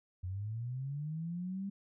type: linear sweep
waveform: sine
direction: up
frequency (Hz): 88 to 200.3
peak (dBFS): -36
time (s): 0.23-1.7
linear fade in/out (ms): 10
effects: none